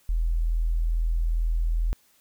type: tone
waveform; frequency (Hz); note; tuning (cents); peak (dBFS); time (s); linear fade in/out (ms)
sine; 41.16; E1; -2; -21; 0.09-1.93; 0
effects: white hiss -62 dBFS RMS until 2.2 s